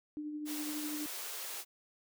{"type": "tone with tremolo", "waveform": "sine", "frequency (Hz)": 300, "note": "D4", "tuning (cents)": 37, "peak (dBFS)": -36, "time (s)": [0.17, 1.06], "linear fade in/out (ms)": 0, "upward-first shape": "triangle", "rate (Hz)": 12, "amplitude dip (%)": 40}
{"type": "high-pass noise", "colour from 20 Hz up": "white", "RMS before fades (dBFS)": -42, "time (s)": [0.45, 1.65], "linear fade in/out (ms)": 50, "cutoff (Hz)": 340, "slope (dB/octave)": 48}
{"effects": []}